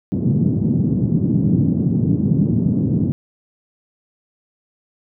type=band-pass noise; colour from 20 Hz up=white; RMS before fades=-17 dBFS; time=0.12-3.12 s; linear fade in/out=0 ms; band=110 to 240 Hz; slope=24 dB/octave; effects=none